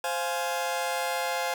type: chord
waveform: sawtooth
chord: F minor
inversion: second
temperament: just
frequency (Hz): 523.8 / 698.5 / 838.1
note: C5 / F5 / Ab5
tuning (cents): +2 / 0 / +16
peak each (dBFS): -28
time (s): 0.04-1.54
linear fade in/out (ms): 2
effects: none